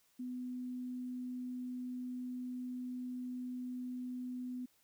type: tone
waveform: sine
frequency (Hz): 250.3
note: B3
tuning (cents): +23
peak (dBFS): -39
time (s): 0.19-4.66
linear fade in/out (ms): 10
effects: white hiss -72 dBFS RMS until 4.83 s